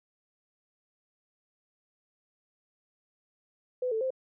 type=tone with pitch steps; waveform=sine; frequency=503 / 442.6 / 522 Hz; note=B4 / A4 / C5; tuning=+32 / +10 / -4 cents; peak=-27 dBFS; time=3.82-4.105 s; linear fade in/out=5 ms; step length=95 ms; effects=none